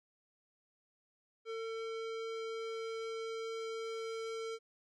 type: tone with low-pass filter sweep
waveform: square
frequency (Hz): 450.4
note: A4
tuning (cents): +40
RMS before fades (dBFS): -41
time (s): 1.45-4.59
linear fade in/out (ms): 50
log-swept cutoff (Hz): 3700 to 6100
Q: 0.86
effects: none